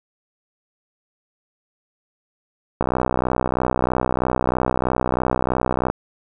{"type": "click train", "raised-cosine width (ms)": 1, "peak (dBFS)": -5, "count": 196, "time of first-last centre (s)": [2.81, 5.9], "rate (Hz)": 63.1, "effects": []}